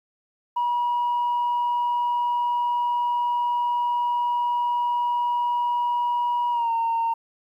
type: tone with pitch glide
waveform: sine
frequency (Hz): 964 to 917.8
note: B5 to A#5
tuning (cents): -42 to -27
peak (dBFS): -19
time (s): 0.56-7.14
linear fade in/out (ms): 10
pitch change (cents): -85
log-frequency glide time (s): 6.51-6.71
effects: tanh soft clip ceiling -18 dBFS + 10-bit